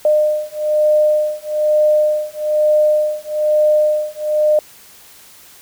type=beating tone pair; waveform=sine; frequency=606 / 607.1 Hz; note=D#5 / D#5; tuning=-46 / -43 cents; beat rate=1.1 Hz; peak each=-15 dBFS; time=0.05-4.59 s; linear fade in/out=2 ms; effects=white hiss -43 dBFS RMS until 5.61 s